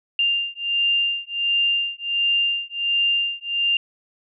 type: beating tone pair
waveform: sine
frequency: 2794 / 2795.4 Hz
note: F7 / F7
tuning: 0 / +1 cents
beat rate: 1.4 Hz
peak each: -22 dBFS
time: 0.19-3.77 s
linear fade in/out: 2 ms
effects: none

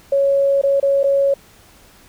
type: tone with dropouts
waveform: sine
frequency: 554.4 Hz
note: C#5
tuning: in tune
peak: -12 dBFS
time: 0.12-1.34 s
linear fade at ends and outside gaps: 5 ms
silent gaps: 0.615-0.635 / 0.8-0.827 / 1.032-1.04 s
effects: pink hiss -48 dBFS RMS until 2.08 s

